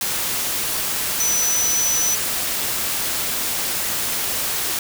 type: tone in noise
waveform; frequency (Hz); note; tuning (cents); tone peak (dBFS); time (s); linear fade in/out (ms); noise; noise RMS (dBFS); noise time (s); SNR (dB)
sine; 5970; F#8; +15; -18; 1.2-2.15; 2; white; -23; 0.01-4.79; +2
effects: none